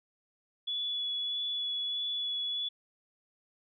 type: tone with vibrato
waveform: sine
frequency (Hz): 3412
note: G#7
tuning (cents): +46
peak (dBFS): -31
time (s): 0.67-2.69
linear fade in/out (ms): 10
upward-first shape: sine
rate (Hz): 1.6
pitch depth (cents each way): 10
effects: none